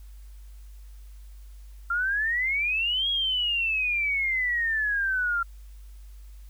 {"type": "exponential two-way sweep", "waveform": "sine", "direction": "up then down", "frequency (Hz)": [1369, 3322, 1369], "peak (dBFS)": -23, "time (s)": [1.9, 5.43], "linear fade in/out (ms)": 5, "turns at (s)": 3.09, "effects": ["added 50 Hz sine -42 dBFS peak until 6.49 s", "white hiss -62 dBFS RMS until 6.49 s"]}